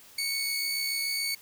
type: tone pair together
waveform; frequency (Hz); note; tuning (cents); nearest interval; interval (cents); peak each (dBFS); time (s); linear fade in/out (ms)
sawtooth; 2217 / 4501; C#7 / C#8; 0 / +26; octave; 1226; -28; 0.18-1.35; 5
effects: white hiss -53 dBFS RMS until 1.41 s